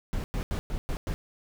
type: noise bursts at uneven times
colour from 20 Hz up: brown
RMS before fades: -30 dBFS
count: 6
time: 0.13-0.24 / 0.34-0.43 / 0.51-0.59 / 0.7-0.78 / 0.89-0.97 / 1.07-1.14 s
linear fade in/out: 0 ms
effects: none